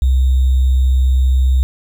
sine tone with sample-and-hold, 64.8 Hz, C2, 16 cents flat, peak -9 dBFS, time 0.02-1.63 s, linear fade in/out 0 ms, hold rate 3675 Hz, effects none

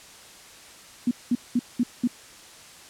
sine tone bursts, 243 Hz, B3, 28 cents flat, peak -18 dBFS, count 5, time 1.07-2.075 s, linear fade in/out 5 ms, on 41 ms, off 200 ms, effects white hiss -47 dBFS RMS until 2.89 s + low-pass 9000 Hz 12 dB/octave

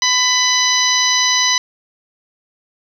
harmonic tone with a mistuned harmonic, 997 Hz, B5, 16 cents sharp, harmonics 1 / 2 / 3 / 4 / 5 / 6, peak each -21 / -19 / -21 / -18 / -21 / -18 dBFS, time 0.02-1.58 s, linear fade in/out 2 ms, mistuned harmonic 1, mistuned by +17 cents, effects 7-bit

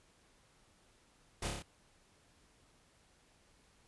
pink noise with echo, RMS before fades -39 dBFS, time 1.42-1.48 s, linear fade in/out 5 ms, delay 29 ms, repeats 5, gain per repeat -2 dB, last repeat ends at 1.625 s, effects pink hiss -68 dBFS RMS until 3.87 s + resampled to 24000 Hz

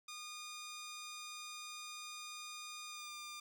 10% pulse tone with pitch glide, 1221 to 1200 Hz, D#6 to D6, -33 to +37 cents, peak -38 dBFS, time 0.08-3.4 s, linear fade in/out 5 ms, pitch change -30 cents, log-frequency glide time 2.89-3.11 s, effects none

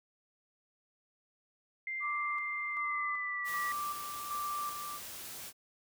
sine tone with pitch glide, 2093 to 1941.6 Hz, C7 to B6, 0 to -30 cents, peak -35 dBFS, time 1.87-3.72 s, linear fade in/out 2 ms, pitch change -130 cents, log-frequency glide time 2.69-3.52 s
sine tone with tremolo, 1174.7 Hz, D6, in tune, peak -34 dBFS, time 2-5 s, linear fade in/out 50 ms, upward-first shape square, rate 1.3 Hz, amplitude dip 50%
white noise, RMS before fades -45 dBFS, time 3.44-5.53 s, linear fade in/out 50 ms
effects none

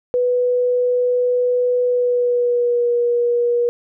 sine tone with pitch glide, 493.9 to 479 Hz, B4 to A#4, 0 to +47 cents, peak -14 dBFS, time 0.14-3.69 s, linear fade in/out 0 ms, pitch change -53 cents, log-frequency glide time 1.84-2.9 s, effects none

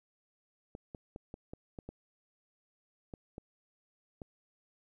clicks, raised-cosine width 2 ms, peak -30 dBFS, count 10, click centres 0.751 / 0.948 / 1.161 / 1.341 / 1.535 / 1.788 / 1.89 / 3.138 / 3.381 / 4.218 s, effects 12-bit

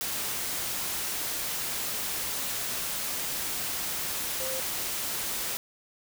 sine tone in noise, 523.3 Hz, C5, in tune, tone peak -35 dBFS, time 4.4-4.6 s, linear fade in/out 0 ms, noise white, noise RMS -32 dBFS, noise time 0.01-5.57 s, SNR -6 dB, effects none

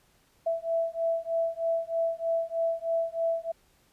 sine beating tone pair, 661 / 664.2 Hz, E5 / E5, +5 / +13 cents, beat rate 3.2 Hz, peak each -29 dBFS, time 0.46-3.52 s, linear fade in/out 10 ms, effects pink hiss -65 dBFS RMS until 3.92 s + resampled to 32000 Hz

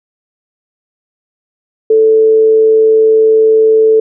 sine tone with amplitude modulation, 440 Hz, A4, in tune, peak -3 dBFS, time 1.9-4 s, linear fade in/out 5 ms, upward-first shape sine, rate 120 Hz, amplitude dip 25%, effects none

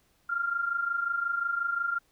sine tone pair together, 1371.3 / 1396.9 Hz, F6 / F6, -32 / 0 cents, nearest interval unison, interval 32 cents, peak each -33 / -28 dBFS, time 0.29-1.99 s, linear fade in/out 10 ms, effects pink hiss -68 dBFS RMS until 2.11 s

